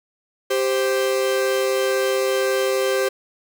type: tone pair together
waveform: 45% pulse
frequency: 392 / 523.3 Hz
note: G4 / C5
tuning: 0 / 0 cents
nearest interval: perfect fourth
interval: 500 cents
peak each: -21 dBFS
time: 0.5-3.09 s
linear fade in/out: 10 ms
effects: none